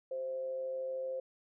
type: tone with amplitude modulation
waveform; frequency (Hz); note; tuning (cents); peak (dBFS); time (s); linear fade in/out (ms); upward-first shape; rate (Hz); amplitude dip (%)
sine; 523.3; C5; 0; -33; 0.11-1.2; 5; sine; 140; 40
effects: none